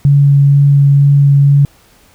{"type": "tone with vibrato", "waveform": "sine", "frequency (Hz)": 141.2, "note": "C#3", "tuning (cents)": 32, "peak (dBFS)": -4, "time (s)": [0.05, 1.65], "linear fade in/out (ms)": 0, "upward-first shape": "sine", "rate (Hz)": 2.1, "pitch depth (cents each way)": 8, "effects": ["pink hiss -47 dBFS RMS until 2.14 s"]}